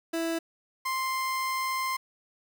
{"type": "tone pair in turn", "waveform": "30% pulse", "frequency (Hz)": [330, 1047.7], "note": ["E4", "C6"], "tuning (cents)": [2, 2], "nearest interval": "octave + minor sixth", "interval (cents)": 2000, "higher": "second", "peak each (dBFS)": -25, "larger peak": "neither", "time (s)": [[0.13, 0.39], [0.85, 1.97]], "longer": "second", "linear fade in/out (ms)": 10, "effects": ["9-bit"]}